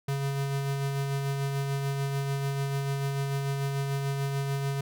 square tone with tremolo, 138.59 Hz, C#3, in tune, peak -27 dBFS, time 0.08-4.81 s, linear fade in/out 5 ms, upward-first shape sine, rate 6.8 Hz, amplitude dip 30%, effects none

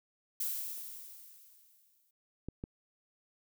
violet noise with exponential decay, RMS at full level -34 dBFS, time 0.4-2.11 s, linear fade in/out 5 ms, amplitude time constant 370 ms
clicks, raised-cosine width 3 ms, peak -26 dBFS, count 2, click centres 2.486 / 2.639 s
effects none

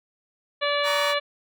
harmonic tone, 578 Hz, D5, 28 cents flat, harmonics 1 / 2 / 3 / 4 / 5 / 6 / 7, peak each -25 / -28 / -30 / -31 / -32 / -33 / -33 dBFS, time 0.61-1.2 s, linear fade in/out 20 ms
30% pulse chord, D# minor seventh, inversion second, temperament just, 933.4 / 1120.1 / 1244.5 / 1493.4 Hz, A#5 / C#6 / D#6 / F#6, +2 / +18 / 0 / +16 cents, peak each -28 / -30 / -34 / -34 dBFS, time 0.83-1.15 s, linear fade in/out 50 ms
effects none

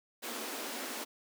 pink high-pass noise, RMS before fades -40 dBFS, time 0.22-1.05 s, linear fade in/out 20 ms, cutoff 220 Hz, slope 96 dB/octave, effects none

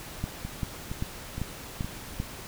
two click trains, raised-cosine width 5 ms, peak -17 / -21 dBFS, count 6 / 4, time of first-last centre 0.24-2.201 / 0.45-1.845 s, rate 2.55 / 2.15 Hz, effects pink hiss -42 dBFS RMS until 2.47 s

